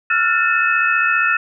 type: tone cluster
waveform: sine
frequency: 1360 / 1435 / 1788 / 2581 Hz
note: F6 / F6 / A6 / E7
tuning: -46 / +47 / +27 / -37 cents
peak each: -19 dBFS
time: 0.1-1.37 s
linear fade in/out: 5 ms
effects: none